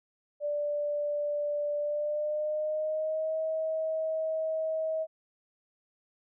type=tone with pitch glide; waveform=sine; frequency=587 to 636.4 Hz; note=D5 to D#5; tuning=-1 to +39 cents; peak=-28 dBFS; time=0.4-5.07 s; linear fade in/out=50 ms; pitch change=+140 cents; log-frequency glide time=1.78-3.38 s; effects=none